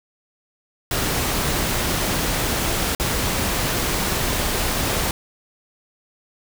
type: noise with dropouts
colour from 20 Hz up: pink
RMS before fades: -22 dBFS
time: 0.91-5.11 s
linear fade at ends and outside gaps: 2 ms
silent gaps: 2.95-2.998 s
effects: none